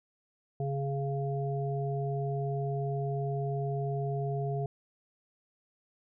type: harmonic tone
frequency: 138.59 Hz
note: C#3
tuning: in tune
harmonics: 1 / 3 / 5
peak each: -31 / -36 / -38 dBFS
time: 0.6-4.66 s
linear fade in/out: 2 ms
effects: none